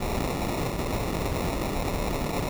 pink noise with sample-and-hold, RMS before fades -28 dBFS, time 0-2.49 s, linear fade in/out 5 ms, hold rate 1575 Hz, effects none

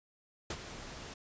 pink noise with ADSR envelope, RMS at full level -36 dBFS, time 0.5-1.14 s, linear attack 4 ms, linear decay 49 ms, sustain -10 dB, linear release 6 ms, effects resampled to 16000 Hz

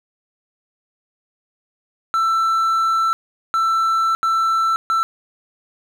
triangle tone bursts at uneven times, 1333 Hz, E6, 19 cents sharp, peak -13 dBFS, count 4, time 2.14-3.13 / 3.54-4.15 / 4.23-4.76 / 4.9-5.03 s, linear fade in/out 0 ms, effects none

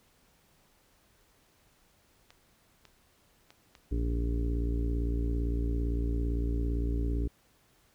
clicks, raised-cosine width 0.2 ms, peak -34 dBFS, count 4, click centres 2.305 / 2.853 / 3.505 / 3.752 s
harmonic tone, 57.7 Hz, A#1, 17 cents flat, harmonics 1 / 2 / 3 / 4 / 5 / 6 / 7 / 8, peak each -28 / -38 / -45 / -46 / -37 / -49 / -42 / -51 dBFS, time 3.91-7.28 s, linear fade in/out 10 ms
effects pink hiss -66 dBFS RMS until 7.94 s

